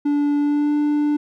triangle tone with pitch glide, 290 to 295.4 Hz, D4 to D4, -22 to +10 cents, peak -14 dBFS, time 0.05-1.17 s, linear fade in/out 10 ms, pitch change +32 cents, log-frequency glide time 0.38-0.74 s, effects none

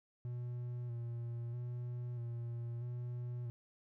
triangle tone with vibrato, 120 Hz, B2, 49 cents flat, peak -37 dBFS, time 0.25-3.5 s, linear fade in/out 0 ms, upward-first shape square, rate 0.78 Hz, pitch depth 26 cents each way, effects none

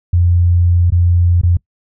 sine tone with dropouts, 87.31 Hz, F2, in tune, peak -8 dBFS, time 0.13-1.57 s, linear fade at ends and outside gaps 5 ms, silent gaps 0.903-0.921 / 1.414-1.433 s, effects noise-tail reverb RT60 0.1 s tail -23 dB re dry

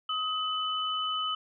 sine tone pair together, 1263 / 3004 Hz, D#6 / F#7, +26 / +26 cents, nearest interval octave + minor third, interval 1500 cents, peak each -31 / -31 dBFS, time 0.09-1.35 s, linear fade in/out 5 ms, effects none

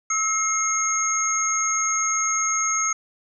sine tone cluster, 1292 / 2135 / 6510 Hz, E6 / C7 / G#8, -35 / +34 / -36 cents, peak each -25 / -29 / -22 dBFS, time 0.1-2.93 s, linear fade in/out 5 ms, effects none

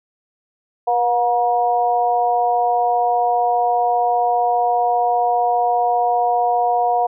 sine tone with amplitude modulation, 719 Hz, F#5, 50 cents flat, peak -10 dBFS, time 0.87-7.07 s, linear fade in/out 10 ms, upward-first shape sine, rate 235 Hz, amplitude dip 90%, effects none

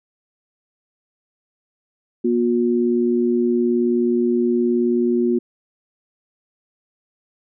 sine tone pair together, 240.2 / 359.2 Hz, B3 / F4, -48 / +49 cents, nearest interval perfect fifth, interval 697 cents, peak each -18 dBFS, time 2.24-5.39 s, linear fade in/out 10 ms, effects none

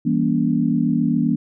sine chord, E diminished seventh, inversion none, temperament just, 164.81 / 197.78 / 237.3 / 284.8 Hz, E3 / G3 / Bb3 / Db4, 0 / +16 / +31 / +47 cents, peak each -22 / -24 / -19 / -22 dBFS, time 0.05-1.36 s, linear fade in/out 10 ms, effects none

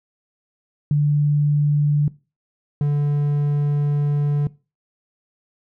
sine / triangle tone pair in turn, 146.83 / 145.48 Hz, D3 / D3, 0 / -16 cents, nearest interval unison, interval 16 cents, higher first, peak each -14 dBFS, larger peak neither, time 0.91-2.08 / 2.81-4.47 s, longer second, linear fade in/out 2 ms, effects noise-tail reverb RT60 0.3 s tail -20 dB re dry

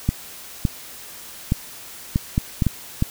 clicks, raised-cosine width 5 ms, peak -5 dBFS, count 8, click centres 0.09 / 0.652 / 1.521 / 2.159 / 2.379 / 2.622 / 2.667 / 3.024 s, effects white hiss -39 dBFS RMS until 3.1 s

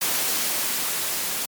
white noise with level ramp, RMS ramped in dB -23 to -27 dBFS, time 0.01-1.46 s, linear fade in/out 10 ms, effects high-pass 150 Hz 12 dB/octave + MP3 96 kbps

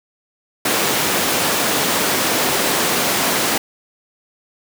pink high-pass noise, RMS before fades -18 dBFS, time 0.65-3.58 s, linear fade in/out 5 ms, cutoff 250 Hz, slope 12 dB/octave, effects none

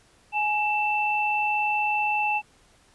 sine tone pair together, 839.1 / 2664 Hz, G#5 / E7, +18 / +18 cents, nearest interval octave + minor sixth, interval 2000 cents, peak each -24 / -25 dBFS, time 0.32-2.42 s, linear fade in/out 50 ms, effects pink hiss -59 dBFS RMS until 2.94 s + resampled to 24000 Hz

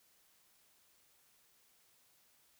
silence, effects white hiss -70 dBFS RMS until 2.59 s

